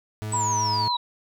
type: tone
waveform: 40% pulse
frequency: 107.2 Hz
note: A2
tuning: 45 cents flat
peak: -28 dBFS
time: 0.22-0.88 s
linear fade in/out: 0 ms
type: exponential sweep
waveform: sine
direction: down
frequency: 8070 to 3818 Hz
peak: -26 dBFS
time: 0.32-0.97 s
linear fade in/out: 5 ms
type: tone with vibrato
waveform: sine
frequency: 968 Hz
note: B5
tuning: 35 cents flat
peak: -23 dBFS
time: 0.33-0.97 s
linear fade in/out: 10 ms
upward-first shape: sine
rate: 7.3 Hz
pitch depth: 19 cents each way
effects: none